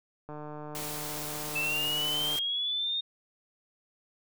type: click train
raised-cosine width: 1 ms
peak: -28 dBFS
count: 311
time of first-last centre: 0.29-2.357 s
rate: 150 Hz
type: noise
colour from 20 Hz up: white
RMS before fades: -38 dBFS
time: 0.75-2.39 s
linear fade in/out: 0 ms
type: linear sweep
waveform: sine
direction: up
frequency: 2622 to 3694 Hz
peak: -28 dBFS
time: 1.55-3.01 s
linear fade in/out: 10 ms
effects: none